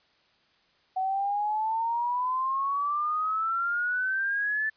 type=exponential sweep; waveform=sine; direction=up; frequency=748 to 1760 Hz; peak=-25 dBFS; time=0.96-4.7 s; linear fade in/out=10 ms; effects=white hiss -65 dBFS RMS until 4.76 s + resampled to 11025 Hz